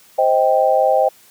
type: chord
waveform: sine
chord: C minor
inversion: none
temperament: just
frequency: 523.3 / 627.9 / 784.9 Hz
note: C5 / Eb5 / G5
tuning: 0 / +16 / +2 cents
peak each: -16 dBFS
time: 0.18-1.09 s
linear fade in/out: 10 ms
effects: white hiss -49 dBFS RMS until 1.3 s + high-pass 80 Hz 12 dB/octave